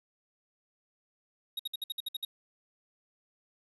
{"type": "tone bursts", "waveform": "square", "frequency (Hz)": 3766, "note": "A#7", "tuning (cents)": 17, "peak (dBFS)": -33, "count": 9, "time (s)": [1.57, 2.25], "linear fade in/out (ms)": 5, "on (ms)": 24, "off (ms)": 58, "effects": ["resampled to 32000 Hz", "11-bit"]}